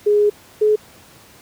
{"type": "tone pair in turn", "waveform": "sine", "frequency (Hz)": [415.3, 425.5], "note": ["G#4", "G#4"], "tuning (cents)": [0, 42], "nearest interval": "unison", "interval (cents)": 42, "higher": "second", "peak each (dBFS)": [-11, -11], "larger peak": "neither", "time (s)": [[0.06, 0.3], [0.61, 0.76]], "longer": "first", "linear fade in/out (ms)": 10, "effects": ["pink hiss -46 dBFS RMS until 1.41 s", "high-pass 80 Hz 12 dB/octave"]}